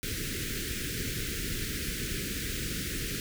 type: band-stop noise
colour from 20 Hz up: pink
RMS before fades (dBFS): -34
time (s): 0.03-3.2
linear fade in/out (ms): 0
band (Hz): 460 to 1500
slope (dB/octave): 48
effects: none